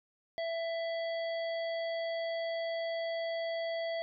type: harmonic tone with a mistuned harmonic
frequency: 664 Hz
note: E5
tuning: 12 cents sharp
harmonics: 1 / 3 / 5 / 7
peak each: -33 / -43 / -47 / -50 dBFS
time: 0.38-4.02 s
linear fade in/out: 0 ms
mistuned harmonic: 7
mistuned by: -33 cents
effects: none